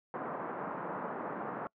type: band-pass noise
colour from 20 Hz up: white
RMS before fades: -39 dBFS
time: 0.14-1.67 s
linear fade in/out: 0 ms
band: 160 to 1300 Hz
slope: 24 dB/octave
effects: noise-tail reverb RT60 0.1 s tail -25 dB re dry + low-pass 2000 Hz 12 dB/octave